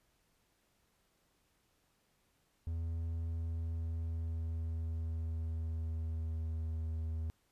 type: tone with pitch glide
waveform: triangle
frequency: 82.41 to 80.16 Hz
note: E2 to E2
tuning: 0 to -48 cents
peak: -33 dBFS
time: 2.67-7.3 s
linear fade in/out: 0 ms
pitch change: -48 cents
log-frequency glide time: 3.21-6.79 s
effects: pink hiss -75 dBFS RMS until 7.51 s + resampled to 32000 Hz